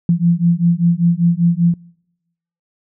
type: beating tone pair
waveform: sine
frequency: 168.7 / 173.8 Hz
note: E3 / F3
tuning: +40 / -8 cents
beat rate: 5.1 Hz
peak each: -14 dBFS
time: 0.09-1.74 s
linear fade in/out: 2 ms
effects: noise-tail reverb RT60 0.9 s tail -26 dB re dry